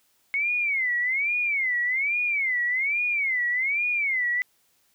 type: tone with vibrato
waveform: sine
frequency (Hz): 2173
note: C#7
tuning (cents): -35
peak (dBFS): -22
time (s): 0.34-4.42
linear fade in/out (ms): 0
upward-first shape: sine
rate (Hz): 1.2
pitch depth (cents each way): 210
effects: white hiss -66 dBFS RMS until 4.94 s